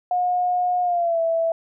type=tone with pitch glide; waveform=sine; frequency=720 to 660.2 Hz; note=F#5 to E5; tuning=-47 to +2 cents; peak=-18 dBFS; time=0.11-1.52 s; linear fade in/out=2 ms; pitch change=-151 cents; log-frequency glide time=0.82-1.2 s; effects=none